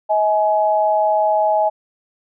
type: tone pair together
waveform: sine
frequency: 637 / 842.2 Hz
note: D#5 / G#5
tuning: +41 / +24 cents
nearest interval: perfect fourth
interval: 483 cents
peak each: -16 dBFS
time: 0.09-1.7 s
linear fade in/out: 20 ms
effects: none